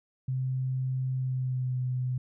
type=tone with pitch glide; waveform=sine; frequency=130 to 126.88 Hz; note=C3 to B2; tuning=-11 to +47 cents; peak=-27 dBFS; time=0.28-2.18 s; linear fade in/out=5 ms; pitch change=-42 cents; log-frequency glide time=1.15-1.79 s; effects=none